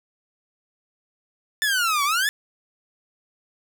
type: exponential two-way sweep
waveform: sawtooth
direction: down then up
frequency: 1776 to 1108.7 to 1776 Hz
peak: -16 dBFS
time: 1.62-2.29 s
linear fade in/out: 0 ms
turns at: 2.04 s
effects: none